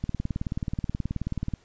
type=click train; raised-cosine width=5 ms; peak=-16 dBFS; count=29; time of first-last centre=0.04-1.537 s; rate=18.7 Hz; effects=pink hiss -61 dBFS RMS until 1.64 s + resampled to 16000 Hz